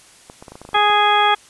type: clicks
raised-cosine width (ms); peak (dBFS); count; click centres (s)
1; -22; 11; 0.299 / 0.425 / 0.482 / 0.52 / 0.555 / 0.616 / 0.651 / 0.69 / 0.732 / 0.763 / 0.9
type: harmonic tone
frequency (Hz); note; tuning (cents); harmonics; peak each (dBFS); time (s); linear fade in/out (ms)
415.3; G#4; 0; 1 / 2 / 3 / 4 / 5 / 6 / 8; -24 / -15 / -18 / -22 / -25 / -26 / -21; 0.74-1.35; 10
effects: white hiss -47 dBFS RMS until 1.49 s + resampled to 24000 Hz